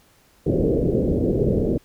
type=low-pass noise; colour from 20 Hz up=white; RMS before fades=-20 dBFS; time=0.46-1.78 s; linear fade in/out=10 ms; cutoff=510 Hz; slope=48 dB/octave; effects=pink hiss -57 dBFS RMS until 1.84 s